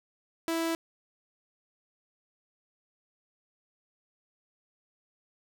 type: tone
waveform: sawtooth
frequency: 329.6 Hz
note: E4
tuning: in tune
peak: -24 dBFS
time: 0.48-0.75 s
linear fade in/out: 0 ms
effects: none